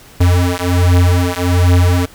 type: beating tone pair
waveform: square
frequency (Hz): 88.3 / 89.6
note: F2 / F2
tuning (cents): +20 / +45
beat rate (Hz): 1.3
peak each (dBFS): -13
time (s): 0.2-2.06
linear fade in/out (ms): 10
effects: pink hiss -41 dBFS RMS until 2.14 s